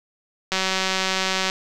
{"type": "click train", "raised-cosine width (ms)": 0.2, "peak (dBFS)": -5, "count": 186, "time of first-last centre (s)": [0.52, 1.499], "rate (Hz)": 189, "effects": []}